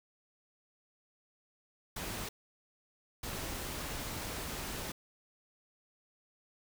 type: noise bursts at uneven times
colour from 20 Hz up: pink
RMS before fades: -40 dBFS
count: 2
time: 1.96-2.29 / 3.23-4.92 s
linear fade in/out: 5 ms
effects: none